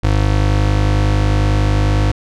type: tone pair together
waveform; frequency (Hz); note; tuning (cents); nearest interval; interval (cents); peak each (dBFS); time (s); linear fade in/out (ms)
square; 51.08 / 102.1; G#1 / G#2; -28 / -29; octave; 1199; -15; 0.03-2.12; 10
effects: low-pass 6000 Hz 12 dB/octave